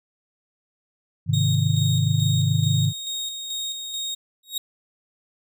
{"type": "chord", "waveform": "sine", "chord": "Ab major", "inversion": "none", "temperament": "equal", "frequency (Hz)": [103.83, 130.81, 155.56], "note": ["Ab2", "C3", "Eb3"], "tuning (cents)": [0, 0, 0], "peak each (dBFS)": -22, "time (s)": [1.26, 2.93], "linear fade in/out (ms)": 50}
{"type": "tone with tremolo", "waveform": "30% pulse", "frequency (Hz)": 3729, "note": "A#7", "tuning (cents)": 0, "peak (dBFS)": -24, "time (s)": [1.33, 4.15], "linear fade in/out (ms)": 10, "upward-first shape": "square", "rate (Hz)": 2.3, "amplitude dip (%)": 40}
{"type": "tone with exponential growth", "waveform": "sawtooth", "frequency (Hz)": 3772, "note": "A#7", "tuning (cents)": 20, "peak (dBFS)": -18, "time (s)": [4.43, 4.58], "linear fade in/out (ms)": 5, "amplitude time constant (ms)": 31}
{"effects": []}